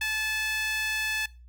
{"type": "tone with high-pass filter", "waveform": "sawtooth", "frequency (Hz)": 868, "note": "A5", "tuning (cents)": -24, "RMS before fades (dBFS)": -29, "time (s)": [0.01, 1.26], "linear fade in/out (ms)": 5, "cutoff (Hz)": 2100, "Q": 5, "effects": ["noise-tail reverb RT60 0.3 s tail -20 dB re dry", "added 60 Hz sine -47 dBFS peak until 1.48 s"]}